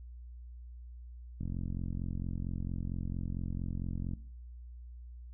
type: click train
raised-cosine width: 5 ms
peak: -25 dBFS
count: 122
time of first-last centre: 1.41-4.135 s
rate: 44.4 Hz
effects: noise-tail reverb RT60 0.6 s tail -19 dB re dry + added 60 Hz sine -45 dBFS peak until 5.33 s